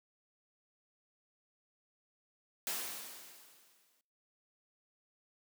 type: noise with exponential decay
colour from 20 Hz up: white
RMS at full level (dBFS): -36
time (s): 2.67-4.01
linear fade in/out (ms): 1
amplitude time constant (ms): 290
effects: noise-tail reverb RT60 0.7 s tail -24 dB re dry + high-pass 200 Hz 12 dB/octave